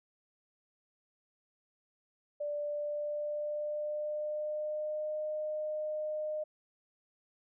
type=tone with pitch glide; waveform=sine; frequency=587.3 to 611.9 Hz; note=D5 to D#5; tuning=0 to -29 cents; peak=-33 dBFS; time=2.4-6.44 s; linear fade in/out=10 ms; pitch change=+71 cents; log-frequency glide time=2.55-5.19 s; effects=none